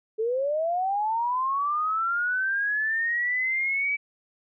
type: linear sweep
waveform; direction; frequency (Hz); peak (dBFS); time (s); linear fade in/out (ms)
sine; up; 426.8 to 2300; -23; 0.18-3.97; 20
effects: none